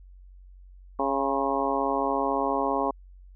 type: harmonic tone with a mistuned harmonic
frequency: 137.7 Hz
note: C#3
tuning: 11 cents flat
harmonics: 2 / 3 / 4 / 5 / 6 / 7 / 8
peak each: -31 / -31 / -31 / -31 / -31 / -31 / -31 dBFS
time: 0.99-2.91 s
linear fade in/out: 5 ms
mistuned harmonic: 8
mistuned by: -37 cents
effects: added 46 Hz sine -46 dBFS peak until 3.35 s